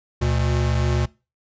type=tone pair together; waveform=square; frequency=72.44 / 119.8 Hz; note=D2 / A#2; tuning=-23 / +48 cents; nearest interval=major sixth; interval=871 cents; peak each=-22 dBFS; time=0.21-1.06 s; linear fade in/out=10 ms; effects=noise-tail reverb RT60 0.3 s tail -22 dB re dry + resampled to 16000 Hz